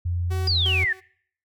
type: tone with pitch glide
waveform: sine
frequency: 87.31 to 86.66 Hz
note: F2 to F2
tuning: 0 to -13 cents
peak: -22 dBFS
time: 0.05-0.85 s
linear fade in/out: 10 ms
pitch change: -13 cents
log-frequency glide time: 0.36-0.69 s
type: tone with tremolo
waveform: sawtooth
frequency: 377.2 Hz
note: F#4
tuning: 33 cents sharp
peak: -28 dBFS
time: 0.3-1.01 s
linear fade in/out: 20 ms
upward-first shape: square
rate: 2.8 Hz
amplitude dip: 80%
type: exponential sweep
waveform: sine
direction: down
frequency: 4978 to 1723 Hz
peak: -20 dBFS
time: 0.47-0.93 s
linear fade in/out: 5 ms
effects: noise-tail reverb RT60 0.6 s tail -24 dB re dry